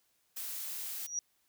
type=noise; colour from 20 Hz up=blue; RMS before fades=-40 dBFS; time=0.36-1.07 s; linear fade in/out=10 ms
type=tone with exponential growth; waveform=sine; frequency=5770 Hz; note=F#8; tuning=44 cents flat; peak=-29 dBFS; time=0.93-1.19 s; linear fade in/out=1 ms; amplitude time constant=55 ms
effects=white hiss -74 dBFS RMS until 1.48 s